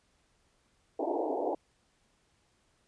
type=band-pass noise; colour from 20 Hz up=pink; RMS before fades=-32 dBFS; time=0.99-1.55 s; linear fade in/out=5 ms; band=280 to 910 Hz; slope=96 dB/octave; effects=pink hiss -71 dBFS RMS until 2.87 s + resampled to 22050 Hz